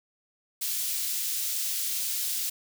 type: high-pass noise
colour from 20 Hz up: white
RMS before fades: -30 dBFS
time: 0.61-2.5 s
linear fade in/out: 10 ms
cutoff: 3500 Hz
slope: 12 dB/octave
effects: none